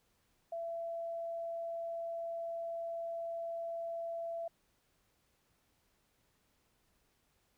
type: tone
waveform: sine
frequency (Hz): 671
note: E5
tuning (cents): +31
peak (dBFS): -37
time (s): 0.52-4.48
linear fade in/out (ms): 5
effects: pink hiss -75 dBFS RMS until 7.57 s